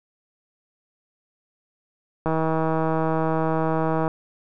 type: click train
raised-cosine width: 1 ms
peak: -10 dBFS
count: 292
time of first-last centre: 2.26-4.079 s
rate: 160 Hz
effects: none